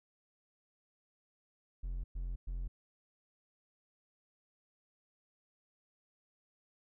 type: tone bursts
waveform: triangle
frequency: 43.65 Hz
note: F1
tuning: in tune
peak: -34 dBFS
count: 3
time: 1.83-2.68 s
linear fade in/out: 10 ms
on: 210 ms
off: 110 ms
effects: none